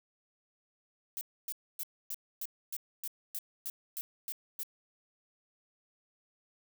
violet noise bursts, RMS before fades -38 dBFS, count 12, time 1.17-4.632 s, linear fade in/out 0 ms, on 41 ms, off 270 ms, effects none

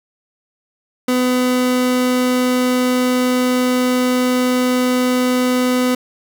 30% pulse tone, 251.3 Hz, B3, 30 cents sharp, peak -11 dBFS, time 1.08-5.95 s, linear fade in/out 5 ms, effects none

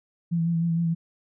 sine tone with vibrato, 167.4 Hz, E3, 27 cents sharp, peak -21 dBFS, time 0.31-0.95 s, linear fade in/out 20 ms, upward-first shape sine, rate 6.5 Hz, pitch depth 29 cents each way, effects none

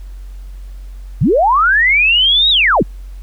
sine linear two-way sweep, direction up then down, 92.5 to 3869 to 92.5 Hz, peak -8 dBFS, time 1.21-2.83 s, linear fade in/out 5 ms, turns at 2.5 s, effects added 46 Hz sine -27 dBFS peak until 3.22 s + pink hiss -51 dBFS RMS until 3.22 s

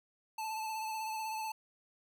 square tone with vibrato, 876 Hz, A5, 8 cents flat, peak -37 dBFS, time 0.38-1.52 s, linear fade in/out 5 ms, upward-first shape sine, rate 16 Hz, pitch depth 27 cents each way, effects none

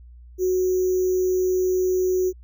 sine tone with sample-and-hold, 368.4 Hz, F#4, 7 cents flat, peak -18 dBFS, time 0.38-2.33 s, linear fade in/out 50 ms, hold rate 6300 Hz, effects added 60 Hz sine -42 dBFS peak until 2.43 s

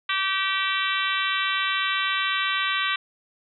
harmonic tone, 386 Hz, G4, 27 cents flat, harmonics 3 / 4 / 5 / 6 / 7 / 8 / 9 / 10, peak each -28 / -29 / -30 / -31 / -31 / -32 / -33 / -33 dBFS, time 0.09-2.96 s, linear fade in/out 5 ms, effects none

